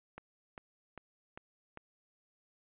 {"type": "click train", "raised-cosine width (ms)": 0.5, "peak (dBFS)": -30, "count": 5, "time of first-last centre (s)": [0.18, 1.774], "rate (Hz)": 2.51, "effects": ["resampled to 8000 Hz"]}